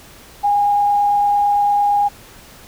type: tone with frequency modulation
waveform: sine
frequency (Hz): 817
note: G#5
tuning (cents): -29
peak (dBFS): -12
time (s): 0.43-2.09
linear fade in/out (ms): 20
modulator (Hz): 28.9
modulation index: 0.25
effects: pink hiss -42 dBFS RMS until 2.67 s